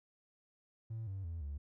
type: tone with pitch steps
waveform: triangle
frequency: 112.5 / 96.81 / 83.31 / 71.69 Hz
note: A2 / G2 / E2 / D2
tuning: +39 / -21 / +19 / -41 cents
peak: -36 dBFS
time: 0.9-1.58 s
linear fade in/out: 10 ms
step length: 170 ms
effects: tanh soft clip ceiling -35 dBFS